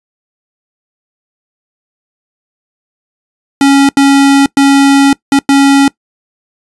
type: tone bursts at uneven times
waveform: square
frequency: 277.2 Hz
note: C#4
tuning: in tune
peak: -4 dBFS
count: 5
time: 3.61-3.89 / 3.97-4.46 / 4.57-5.13 / 5.32-5.39 / 5.49-5.88 s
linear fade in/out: 2 ms
effects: noise-tail reverb RT60 0.1 s tail -22 dB re dry + resampled to 24000 Hz